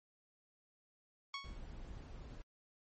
15% pulse tone with exponential decay, 1108.7 Hz, C#6, in tune, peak -32 dBFS, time 1.34-1.62 s, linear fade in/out 2 ms, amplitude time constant 60 ms
brown noise, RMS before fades -49 dBFS, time 1.44-2.42 s, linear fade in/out 2 ms
effects MP3 32 kbps

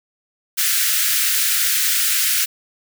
white high-pass noise, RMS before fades -18 dBFS, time 0.57-2.46 s, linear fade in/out 20 ms, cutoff 1400 Hz, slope 48 dB/octave, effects none

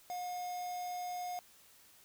triangle tone with quantisation, 718 Hz, F5, 48 cents sharp, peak -36 dBFS, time 0.1-1.39 s, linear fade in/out 0 ms, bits 8, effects white hiss -62 dBFS RMS until 2.04 s

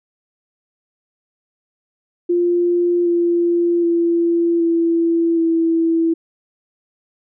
sine tone with pitch steps, 349.2 / 344.2 / 339.3 / 334.4 / 329.6 Hz, F4 / F4 / F4 / E4 / E4, 0 / -25 / -50 / +25 / 0 cents, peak -13 dBFS, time 2.29-6.14 s, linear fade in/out 10 ms, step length 770 ms, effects none

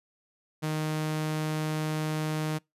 sawtooth tone, 155 Hz, D#3, 6 cents flat, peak -24 dBFS, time 0.62-2.59 s, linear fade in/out 20 ms, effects noise-tail reverb RT60 0.2 s tail -26 dB re dry + resampled to 32000 Hz

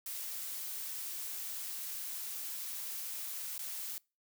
blue noise with dropouts, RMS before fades -41 dBFS, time 0.06-3.98 s, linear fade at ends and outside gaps 2 ms, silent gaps 3.58-3.591 s, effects noise-tail reverb RT60 0.3 s tail -25 dB re dry

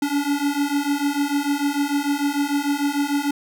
square beating tone pair, 282.4 / 289.1 Hz, C#4 / D4, +32 / -27 cents, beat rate 6.7 Hz, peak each -24 / -23 dBFS, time 0.02-3.31 s, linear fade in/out 5 ms, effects none

